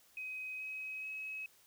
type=tone with pitch steps; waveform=sine; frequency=2523 / 2542 / 2561 Hz; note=D#7 / D#7 / D#7; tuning=+23 / +36 / +49 cents; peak=-40 dBFS; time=0.17-1.46 s; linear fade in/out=2 ms; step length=430 ms; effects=white hiss -66 dBFS RMS until 1.66 s